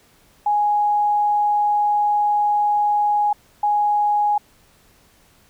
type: tone pair in turn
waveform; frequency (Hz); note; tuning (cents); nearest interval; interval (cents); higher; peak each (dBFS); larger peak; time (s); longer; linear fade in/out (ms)
sine; 830.6 / 830.6; G#5 / G#5; 0 / 0; unison; 0; neither; -15; neither; 0.46-3.33 / 3.63-4.38; first; 5
effects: pink hiss -55 dBFS RMS until 5.49 s